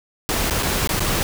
pink noise with dropouts, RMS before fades -21 dBFS, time 0.29-1.23 s, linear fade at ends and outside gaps 0 ms, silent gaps 0.499-0.508 / 0.626-0.631 / 0.874-0.892 / 0.995-1.004 s, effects none

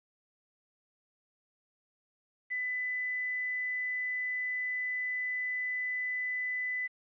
sine tone with quantisation, 2000 Hz, B6, 21 cents sharp, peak -31 dBFS, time 2.5-6.88 s, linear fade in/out 20 ms, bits 9, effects resampled to 8000 Hz

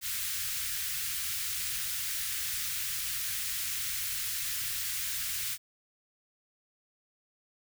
white band-stop noise, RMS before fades -34 dBFS, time 0.01-5.58 s, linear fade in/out 50 ms, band 130 to 1500 Hz, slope 24 dB/octave, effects none

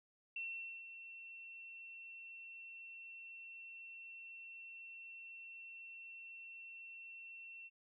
sine tone with ADSR envelope, 2706 Hz, E7, 45 cents sharp, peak -40 dBFS, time 0.36-7.7 s, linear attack 4 ms, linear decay 470 ms, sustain -10 dB, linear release 36 ms, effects none

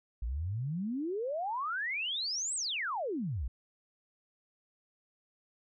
sine exponential two-way sweep, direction up then down, 53 to 8372 to 53 Hz, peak -32 dBFS, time 0.22-3.48 s, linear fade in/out 5 ms, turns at 2.55 s, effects none

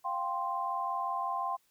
sine chord, F suspended second, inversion none, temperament equal, 698.5 / 784 / 1046.5 Hz, F5 / G5 / C6, 0 / 0 / 0 cents, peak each -38 / -36 / -33 dBFS, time 0.04-1.57 s, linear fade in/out 20 ms, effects white hiss -71 dBFS RMS until 1.7 s

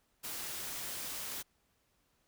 white noise, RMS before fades -41 dBFS, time 0.23-1.43 s, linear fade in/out 20 ms, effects pink hiss -75 dBFS RMS until 2.27 s

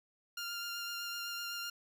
15% pulse tone with vibrato, 1398 Hz, F6, 1 cent sharp, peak -32 dBFS, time 0.37-1.7 s, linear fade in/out 5 ms, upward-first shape sine, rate 7.9 Hz, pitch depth 12 cents each way, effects none

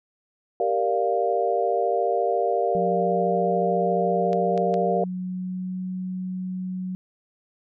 sine chord, G minor seventh, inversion none, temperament equal, 392 / 466.2 / 587.3 / 698.5 Hz, G4 / Bb4 / D5 / F5, 0 / 0 / 0 / 0 cents, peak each -27 / -25 / -27 / -24 dBFS, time 0.6-5.04 s, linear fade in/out 2 ms
sine tone with pitch glide, 180.5 to 184.61 Hz, F#3 to F#3, -43 to -4 cents, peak -27 dBFS, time 2.75-6.95 s, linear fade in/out 0 ms, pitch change +39 cents, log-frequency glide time 4.24-5.79 s
clicks, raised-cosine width 0.2 ms, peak -21 dBFS, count 3, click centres 4.331 / 4.577 / 4.741 s
effects none

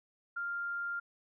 sine tone, 1396.9 Hz, F6, in tune, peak -34 dBFS, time 0.36-1 s, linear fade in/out 10 ms, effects none

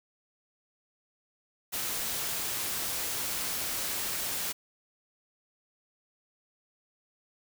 white noise, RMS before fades -33 dBFS, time 1.72-4.53 s, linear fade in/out 20 ms, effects none

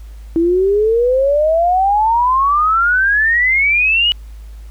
sine exponential sweep, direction up, 325.6 to 2960 Hz, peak -10 dBFS, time 0.36-4.12 s, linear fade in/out 0 ms, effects added 53 Hz sine -30 dBFS peak until 4.7 s + pink hiss -51 dBFS RMS until 4.7 s

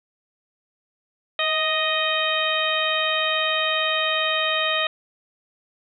harmonic tone with a mistuned harmonic, 622.3 Hz, D#5, in tune, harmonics 1 / 2 / 3 / 4 / 5 / 6, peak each -27 / -27 / -27 / -27 / -27 / -27 dBFS, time 1.39-4.87 s, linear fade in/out 2 ms, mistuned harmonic 1, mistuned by +29 cents, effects none

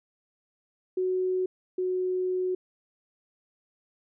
sine tone pair in turn, 370 / 368 Hz, F#4 / F#4, 0 / -9 cents, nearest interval unison, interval 9 cents, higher first, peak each -24 / -25 dBFS, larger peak first, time 0.97-1.46 / 1.78-2.55 s, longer second, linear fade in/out 5 ms, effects none

